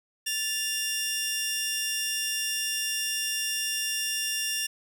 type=tone pair together; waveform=15% pulse; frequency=1754 / 2798 Hz; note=A6 / F7; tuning=-6 / +3 cents; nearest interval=minor sixth; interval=809 cents; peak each=-28 / -21 dBFS; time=0.26-4.67 s; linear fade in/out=10 ms; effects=none